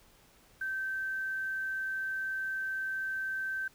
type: tone with quantisation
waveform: sine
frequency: 1551 Hz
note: G6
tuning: 19 cents flat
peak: -32 dBFS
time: 0.61-3.68 s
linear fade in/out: 5 ms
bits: 10
effects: pink hiss -62 dBFS RMS until 3.74 s